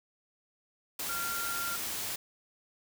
sine tone in noise, 1386 Hz, F6, 14 cents flat, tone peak -35 dBFS, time 1.09-1.76 s, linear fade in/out 5 ms, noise white, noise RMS -36 dBFS, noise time 0.99-2.16 s, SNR -2 dB, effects none

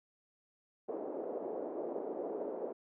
white band-pass noise, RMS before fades -40 dBFS, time 0.88-2.73 s, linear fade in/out 10 ms, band 320 to 550 Hz, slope 24 dB/octave, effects none

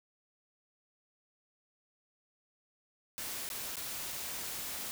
white noise with dropouts, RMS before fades -40 dBFS, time 3.18-4.91 s, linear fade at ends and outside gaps 0 ms, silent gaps 3.49-3.501 / 3.757-3.768 / 4.122-4.125 s, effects none

